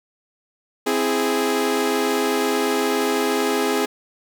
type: chord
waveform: sawtooth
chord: C augmented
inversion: none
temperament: equal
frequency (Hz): 261.6 / 329.6 / 415.3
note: C4 / E4 / G#4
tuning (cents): 0 / 0 / 0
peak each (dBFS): -20 / -22 / -17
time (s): 0.86-3.86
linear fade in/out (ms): 10
effects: none